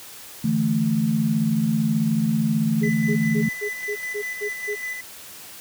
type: chord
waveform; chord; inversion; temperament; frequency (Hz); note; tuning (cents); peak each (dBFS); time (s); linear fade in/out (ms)
sine; D suspended second; none; just; 146.83 / 165.19 / 220.2; D3 / E3 / A3; 0 / +4 / +2; -26 / -24 / -20; 0.44-3.49; 5
type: tone bursts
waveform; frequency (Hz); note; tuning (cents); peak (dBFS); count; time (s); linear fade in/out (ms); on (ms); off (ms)
sine; 415.6; G#4; +1; -25; 8; 2.81-4.758; 20; 86; 180
type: tone with tremolo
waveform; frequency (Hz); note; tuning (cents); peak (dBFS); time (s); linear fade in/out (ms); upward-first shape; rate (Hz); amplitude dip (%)
triangle; 2000; B6; +21; -25; 2.83-5.01; 5; square; 5; 40
effects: white hiss -41 dBFS RMS until 5.6 s + high-pass 60 Hz 12 dB/octave